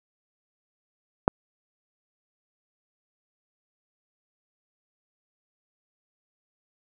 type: click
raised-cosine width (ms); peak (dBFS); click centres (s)
1; -3; 1.279
effects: none